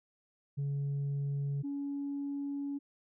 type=tone pair in turn; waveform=sine; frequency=141 / 282 Hz; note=C#3 / C#4; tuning=+30 / +30 cents; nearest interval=octave; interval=1200 cents; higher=second; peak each=-29 / -33 dBFS; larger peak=first; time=0.57-1.63 / 1.63-2.79 s; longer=second; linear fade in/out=20 ms; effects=tanh soft clip ceiling -30 dBFS